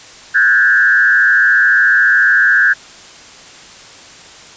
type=tone with frequency modulation; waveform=sine; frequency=1600 Hz; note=G6; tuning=35 cents sharp; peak=-7 dBFS; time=0.34-2.74 s; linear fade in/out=20 ms; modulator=114 Hz; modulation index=1.1; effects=white hiss -37 dBFS RMS until 4.56 s + resampled to 16000 Hz